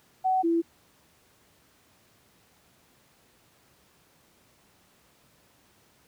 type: tone pair in turn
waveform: sine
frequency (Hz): 751 / 334.5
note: F#5 / E4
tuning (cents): +26 / +25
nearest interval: octave + major second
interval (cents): 1401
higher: first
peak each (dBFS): -21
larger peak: neither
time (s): 0.24-0.43 / 0.43-0.62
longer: neither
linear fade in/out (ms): 20
effects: pink hiss -62 dBFS RMS until 6.07 s + high-pass 80 Hz 12 dB/octave